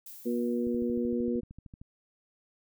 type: noise with exponential decay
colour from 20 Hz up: violet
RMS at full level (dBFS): -44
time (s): 0.06-1.26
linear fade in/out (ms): 5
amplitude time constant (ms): 260
type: harmonic tone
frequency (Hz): 120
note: B2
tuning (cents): -49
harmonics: 2 / 3 / 4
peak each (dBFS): -29 / -33 / -34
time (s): 0.25-1.41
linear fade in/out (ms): 20
type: click train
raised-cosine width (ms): 5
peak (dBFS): -34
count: 16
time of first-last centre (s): 0.67-1.815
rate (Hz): 13.1
effects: none